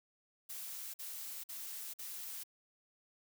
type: noise bursts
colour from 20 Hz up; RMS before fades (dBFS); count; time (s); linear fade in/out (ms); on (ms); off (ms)
blue; -45; 4; 0.49-2.437; 10; 450; 49
effects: none